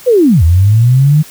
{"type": "linear two-way sweep", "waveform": "sine", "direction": "down then up", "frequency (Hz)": [523.3, 78, 156.5], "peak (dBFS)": -4, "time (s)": [0.06, 1.23], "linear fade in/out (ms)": 20, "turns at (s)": 0.43, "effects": ["white hiss -35 dBFS RMS until 1.3 s"]}